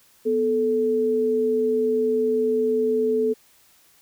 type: tone pair together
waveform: sine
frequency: 246.9 / 437.3 Hz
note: B3 / A4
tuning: 0 / -11 cents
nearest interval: minor seventh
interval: 989 cents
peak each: -26 / -19 dBFS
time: 0.25-3.34 s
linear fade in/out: 20 ms
effects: white hiss -57 dBFS RMS until 4.01 s